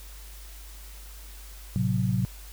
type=chord; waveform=sine; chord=F# diminished; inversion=first; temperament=equal; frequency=110 / 130.81 / 185 Hz; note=A2 / C3 / F#3; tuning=0 / 0 / 0 cents; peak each=-27 dBFS; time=1.76-2.25 s; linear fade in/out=0 ms; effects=added 50 Hz sine -42 dBFS peak until 2.52 s + white hiss -49 dBFS RMS until 2.52 s